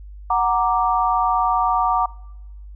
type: chord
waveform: sine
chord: Gb augmented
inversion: none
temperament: equal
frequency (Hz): 740 / 932.3 / 1174.7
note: Gb5 / Bb5 / D6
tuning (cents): 0 / 0 / 0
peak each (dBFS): -20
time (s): 0.3-2.06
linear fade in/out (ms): 5
effects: noise-tail reverb RT60 1.0 s tail -23 dB re dry + added 50 Hz sine -35 dBFS peak until 2.75 s